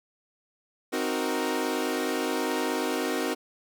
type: chord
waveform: sawtooth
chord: C half-diminished seventh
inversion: none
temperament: equal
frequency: 261.6 / 311.1 / 370 / 466.2 Hz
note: C4 / Eb4 / Gb4 / Bb4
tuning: 0 / 0 / 0 / 0 cents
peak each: -28 dBFS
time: 0.92-3.35 s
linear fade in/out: 20 ms
effects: none